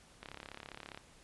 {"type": "click train", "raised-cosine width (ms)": 0.3, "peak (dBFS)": -29, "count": 27, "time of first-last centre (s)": [0.23, 0.975], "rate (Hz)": 34.9, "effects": ["pink hiss -61 dBFS RMS until 1.23 s", "resampled to 24000 Hz"]}